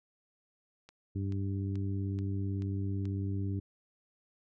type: click train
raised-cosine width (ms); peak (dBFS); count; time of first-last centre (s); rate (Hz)
0.2; -35; 6; 0.89-3.055; 2.31
type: harmonic tone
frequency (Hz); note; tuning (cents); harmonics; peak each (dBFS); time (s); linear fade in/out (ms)
98; G2; 0; 1 / 2 / 3 / 4; -32 / -40 / -40 / -47; 1.15-3.6; 10
effects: none